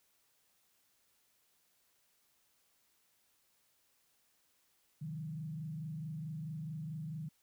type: tone with frequency modulation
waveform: sine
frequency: 156.2 Hz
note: D#3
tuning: 7 cents sharp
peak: -39 dBFS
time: 5.01-7.29 s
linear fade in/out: 10 ms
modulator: 24.6 Hz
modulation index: 0.7
effects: white hiss -74 dBFS RMS until 7.42 s